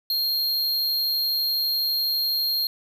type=tone; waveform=square; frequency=4224 Hz; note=C8; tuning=16 cents sharp; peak=-22 dBFS; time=0.1-2.67 s; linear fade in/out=2 ms; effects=9-bit